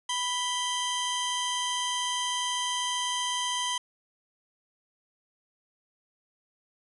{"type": "tone pair together", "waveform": "sawtooth", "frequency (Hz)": [987.8, 3136], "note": ["B5", "G7"], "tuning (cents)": [0, 0], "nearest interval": "octave + minor sixth", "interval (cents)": 2000, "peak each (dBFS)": -27, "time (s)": [0.09, 3.78], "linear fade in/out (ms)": 5, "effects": ["resampled to 24000 Hz"]}